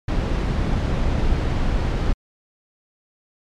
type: noise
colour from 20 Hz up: brown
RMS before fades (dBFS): -20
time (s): 0.08-2.13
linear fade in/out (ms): 5
effects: low-pass 5000 Hz 12 dB/octave + MP3 96 kbps